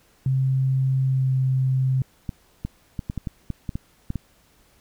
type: tone with pitch glide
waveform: sine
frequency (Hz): 132.5 to 131.13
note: C3 to C3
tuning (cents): +22 to +4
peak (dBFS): -18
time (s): 0.26-2.02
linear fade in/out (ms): 2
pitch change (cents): -18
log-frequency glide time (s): 1.05-1.33
type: clicks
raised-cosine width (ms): 5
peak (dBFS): -15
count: 11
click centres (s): 2.292 / 2.65 / 2.992 / 3.099 / 3.177 / 3.272 / 3.503 / 3.692 / 3.755 / 4.104 / 4.157
effects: pink hiss -59 dBFS RMS until 4.8 s